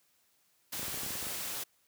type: noise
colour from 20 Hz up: white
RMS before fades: -38 dBFS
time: 0.72-1.64 s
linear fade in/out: 10 ms
type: clicks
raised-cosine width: 2 ms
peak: -32 dBFS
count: 11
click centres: 0.795 / 0.83 / 0.881 / 0.943 / 0.975 / 1.033 / 1.063 / 1.106 / 1.154 / 1.227 / 1.268 s
effects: white hiss -71 dBFS RMS until 1.87 s + high-pass 60 Hz 12 dB/octave